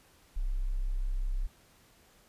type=tone; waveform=sine; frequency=32.7 Hz; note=C1; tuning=in tune; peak=-28 dBFS; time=0.36-1.47 s; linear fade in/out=10 ms; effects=pink hiss -62 dBFS RMS until 2.28 s + resampled to 32000 Hz